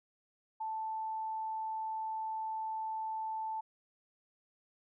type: tone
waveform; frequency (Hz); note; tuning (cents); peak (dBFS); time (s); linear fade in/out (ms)
sine; 880; A5; 0; -35; 0.6-3.61; 10
effects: none